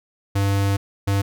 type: tone pair in turn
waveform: square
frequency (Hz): 99.2 / 99.2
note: G2 / G2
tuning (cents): +21 / +21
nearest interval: unison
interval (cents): 0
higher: neither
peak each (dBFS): -18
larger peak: neither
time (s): 0.35-0.77 / 1.07-1.22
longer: first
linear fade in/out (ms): 10
effects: none